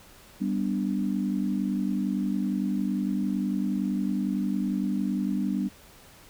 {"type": "chord", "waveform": "sine", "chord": "G major", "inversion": "none", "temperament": "equal", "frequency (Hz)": [196, 246.9, 293.7], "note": ["G3", "B3", "D4"], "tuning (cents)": [0, 0, 0], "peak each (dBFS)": [-27, -30, -31], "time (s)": [0.4, 5.69], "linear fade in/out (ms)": 20, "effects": ["pink hiss -52 dBFS RMS until 6.29 s"]}